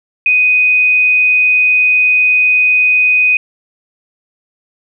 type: tone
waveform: sine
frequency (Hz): 2496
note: D#7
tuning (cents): +5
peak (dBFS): -7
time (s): 0.26-3.37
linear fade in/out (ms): 2
effects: none